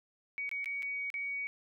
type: tone with dropouts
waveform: sine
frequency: 2251 Hz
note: C#7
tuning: 26 cents sharp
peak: -34 dBFS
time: 0.38-1.47 s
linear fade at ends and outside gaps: 0 ms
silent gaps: 0.492-0.514 / 0.644-0.658 / 0.823-0.829 / 1.102-1.141 s
effects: none